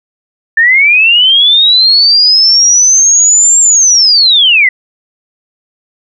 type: linear two-way sweep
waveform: sine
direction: up then down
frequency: 1760 to 7459 to 1952 Hz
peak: -3 dBFS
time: 0.57-4.69 s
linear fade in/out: 5 ms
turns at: 3.6 s
effects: none